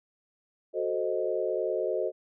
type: chord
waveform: sine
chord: F# diminished seventh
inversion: none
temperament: equal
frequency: 370 / 440 / 523.3 / 622.3 Hz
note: F#4 / A4 / C5 / Eb5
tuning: 0 / 0 / 0 / 0 cents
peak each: -32 dBFS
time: 0.73-2.12 s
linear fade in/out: 50 ms
effects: none